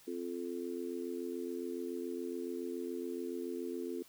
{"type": "harmonic tone", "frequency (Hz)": 87.1, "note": "F2", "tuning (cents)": -4, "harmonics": [3, 4, 5], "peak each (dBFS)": [-42, -40, -43], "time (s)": [0.07, 4.03], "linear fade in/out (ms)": 10, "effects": ["white hiss -61 dBFS RMS until 4.08 s"]}